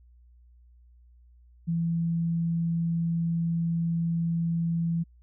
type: tone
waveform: sine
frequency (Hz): 167.2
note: E3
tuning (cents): +25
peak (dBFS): -24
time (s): 1.67-5.04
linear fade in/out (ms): 20
effects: added 60 Hz sine -53 dBFS peak until 5.22 s